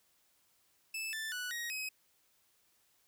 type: tone with pitch steps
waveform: sawtooth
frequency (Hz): 2625 / 1766 / 1478 / 1886 / 2539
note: E7 / A6 / F#6 / A#6 / D#7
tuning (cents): -8 / +6 / -2 / +20 / +34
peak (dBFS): -34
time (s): 0.94-1.89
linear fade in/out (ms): 5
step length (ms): 190
effects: white hiss -72 dBFS RMS until 3.07 s